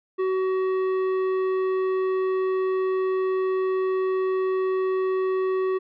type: tone with tanh clipping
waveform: sine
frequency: 376.3 Hz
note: F#4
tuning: 29 cents sharp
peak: -23 dBFS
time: 0.18-5.79 s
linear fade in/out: 20 ms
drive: 11 dB
effects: none